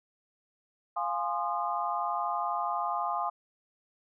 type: chord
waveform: sine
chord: F minor seventh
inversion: none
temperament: equal with one note detuned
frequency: 698.5 / 830.6 / 1046.5 / 1222.4 Hz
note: F5 / Ab5 / C6 / Eb6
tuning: 0 / 0 / 0 / -31 cents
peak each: -34 dBFS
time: 0.96-3.3 s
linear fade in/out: 10 ms
effects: none